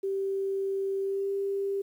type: tone with pitch glide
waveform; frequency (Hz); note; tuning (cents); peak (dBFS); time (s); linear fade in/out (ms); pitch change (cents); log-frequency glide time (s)
sine; 390 to 395.4; G4 to G4; -9 to +15; -27; 0.03-1.82; 10; +24; 1.01-1.31
effects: 10-bit